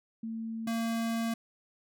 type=tone pair in turn; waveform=sine / square; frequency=225.2 / 228.5 Hz; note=A3 / A#3; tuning=+40 / -34 cents; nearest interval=unison; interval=26 cents; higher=second; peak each=-34 / -30 dBFS; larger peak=second; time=0.23-0.67 / 0.67-1.34 s; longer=second; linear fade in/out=5 ms; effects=none